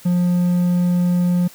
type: tone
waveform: triangle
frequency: 177.2 Hz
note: F3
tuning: 25 cents sharp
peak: -12 dBFS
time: 0.05-1.48 s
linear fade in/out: 10 ms
effects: white hiss -44 dBFS RMS until 1.54 s